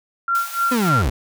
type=tone with tremolo; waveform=sine; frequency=1375 Hz; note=F6; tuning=27 cents flat; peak=-15 dBFS; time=0.28-1.02 s; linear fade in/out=2 ms; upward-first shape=sine; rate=3.4 Hz; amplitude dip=95%
type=high-pass noise; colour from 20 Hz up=white; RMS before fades=-33 dBFS; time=0.35-0.89 s; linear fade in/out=0 ms; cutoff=630 Hz; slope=48 dB/octave
type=linear sweep; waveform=35% pulse; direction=down; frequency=261.6 to 49.19 Hz; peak=-15 dBFS; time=0.71-1.1 s; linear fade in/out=10 ms
effects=none